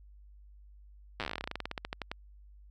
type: slowing click train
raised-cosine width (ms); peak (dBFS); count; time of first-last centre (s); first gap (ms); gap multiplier
0.3; -19; 26; 1.2-2.115; 8; 1.11
effects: added 50 Hz sine -52 dBFS peak until 2.7 s